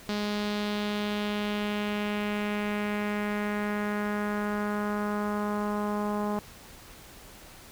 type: tone with low-pass filter sweep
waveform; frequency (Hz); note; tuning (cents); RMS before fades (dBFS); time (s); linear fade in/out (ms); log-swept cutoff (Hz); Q
sawtooth; 207.7; G#3; 0; -30; 0.09-6.39; 0; 4500 to 980; 2.1
effects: pink hiss -49 dBFS RMS until 7.71 s